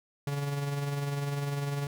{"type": "tone with tremolo", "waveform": "45% pulse", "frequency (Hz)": 142, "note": "C#3", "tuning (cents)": 42, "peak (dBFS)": -28, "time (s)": [0.27, 1.87], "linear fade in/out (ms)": 2, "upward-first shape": "triangle", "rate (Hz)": 20, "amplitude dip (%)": 45, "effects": []}